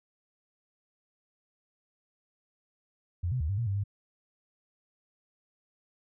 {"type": "tone with pitch steps", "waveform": "sine", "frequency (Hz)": [87.7, 127.1, 76, 98.8, 117.6, 98.6, 100.9], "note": ["F2", "C3", "D#2", "G2", "A#2", "G2", "G#2"], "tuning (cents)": [8, -50, -40, 14, 16, 11, -49], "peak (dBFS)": -27, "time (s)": [3.23, 3.839], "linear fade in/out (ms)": 10, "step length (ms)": 87, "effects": []}